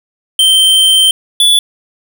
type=tone pair in turn; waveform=square; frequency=3121 / 3449 Hz; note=G7 / A7; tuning=-8 / -35 cents; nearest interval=major second; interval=173 cents; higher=second; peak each=-6 dBFS; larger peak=neither; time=0.39-1.11 / 1.4-1.59 s; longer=first; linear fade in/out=2 ms; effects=none